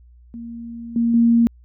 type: tone with level steps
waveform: sine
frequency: 233.1 Hz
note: A#3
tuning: in tune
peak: -30 / -15 / -11 dBFS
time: 0.34-1.47 s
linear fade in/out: 0 ms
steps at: 0.96 / 1.14 s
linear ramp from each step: 2 ms
effects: added 60 Hz sine -45 dBFS peak until 1.64 s